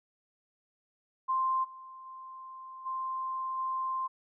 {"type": "tone with level steps", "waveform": "sine", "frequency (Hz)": 1047, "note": "C6", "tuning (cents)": 1, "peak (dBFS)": [-26, -45, -43, -32, -30], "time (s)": [1.28, 4.08], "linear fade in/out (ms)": 20, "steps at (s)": [1.63, 2.05, 2.85, 3.57], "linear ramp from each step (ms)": 20, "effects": []}